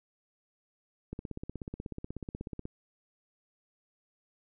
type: click train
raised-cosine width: 3 ms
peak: -25 dBFS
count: 26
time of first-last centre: 1.13-2.654 s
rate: 16.4 Hz
effects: none